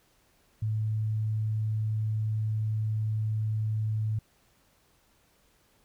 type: tone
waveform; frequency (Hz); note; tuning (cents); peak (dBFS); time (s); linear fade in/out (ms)
sine; 108.6; A2; -22; -26; 0.62-4.19; 5
effects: pink hiss -66 dBFS RMS until 5.84 s